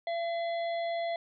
harmonic tone with a mistuned harmonic, 677 Hz, E5, 46 cents sharp, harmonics 1 / 3 / 5 / 6, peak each -30 / -42 / -46 / -51 dBFS, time 0.07-1.16 s, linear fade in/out 2 ms, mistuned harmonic 6, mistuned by +37 cents, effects none

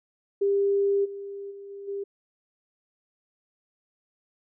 sine tone with level steps, 398.9 Hz, G4, 30 cents sharp, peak -20 / -34 / -39 / -37 / -29 dBFS, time 0.41-2.04 s, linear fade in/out 10 ms, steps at 1.04 / 1.5 / 1.69 / 1.87 s, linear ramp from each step 20 ms, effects none

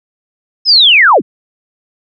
sine linear sweep, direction down, 5274 to 116.54 Hz, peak -3 dBFS, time 0.65-1.22 s, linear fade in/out 50 ms, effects none

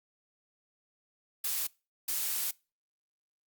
blue noise bursts at uneven times, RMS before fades -32 dBFS, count 2, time 1.44-1.67 / 2.08-2.51 s, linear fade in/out 5 ms, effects noise-tail reverb RT60 0.3 s tail -24 dB re dry + Opus 48 kbps

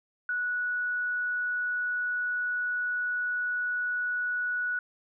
sine tone, 1470 Hz, F#6, 12 cents flat, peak -27 dBFS, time 0.29-4.79 s, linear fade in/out 2 ms, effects none

